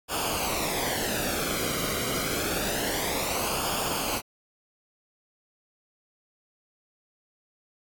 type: noise with flanger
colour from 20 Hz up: pink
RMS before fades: -29 dBFS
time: 0.08-4.22 s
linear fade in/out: 50 ms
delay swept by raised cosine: 0.5 to 1.16 ms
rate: 0.27 Hz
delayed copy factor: -0.7
effects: AAC 64 kbps